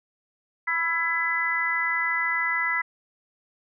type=harmonic tone with a mistuned harmonic; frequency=333.9 Hz; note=E4; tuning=22 cents sharp; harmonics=3 / 4 / 5 / 6; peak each=-32 / -30 / -32 / -24 dBFS; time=0.67-2.82 s; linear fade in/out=10 ms; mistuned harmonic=3; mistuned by=-22 cents; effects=none